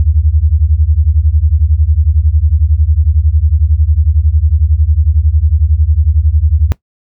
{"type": "beating tone pair", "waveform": "sine", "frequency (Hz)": [71.4, 82.4], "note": ["D2", "E2"], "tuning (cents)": [-48, 0], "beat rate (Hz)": 11, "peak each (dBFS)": -10, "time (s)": [0, 6.72], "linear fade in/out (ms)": 0, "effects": ["noise-tail reverb RT60 0.1 s tail -19 dB re dry"]}